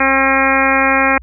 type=harmonic tone; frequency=268.9 Hz; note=C4; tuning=47 cents sharp; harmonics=1 / 2 / 3 / 4 / 5 / 6 / 7 / 8 / 9; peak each=-19 / -19 / -19 / -19 / -19 / -19 / -19 / -19 / -19 dBFS; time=0-1.18 s; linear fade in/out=5 ms; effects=added 60 Hz sine -34 dBFS peak until 1.22 s